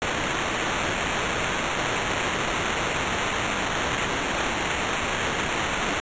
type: noise with sample-and-hold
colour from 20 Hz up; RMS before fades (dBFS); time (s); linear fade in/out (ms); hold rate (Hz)
white; -26; 0.02-6; 0; 4900
effects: resampled to 16000 Hz